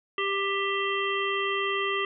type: harmonic tone with a mistuned harmonic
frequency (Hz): 394.8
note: G4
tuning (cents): +12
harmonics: 1 / 3 / 5 / 7 / 8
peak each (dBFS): -30 / -30 / -32 / -33 / -35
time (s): 0.18-2.05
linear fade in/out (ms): 2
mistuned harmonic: 7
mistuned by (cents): -36
effects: none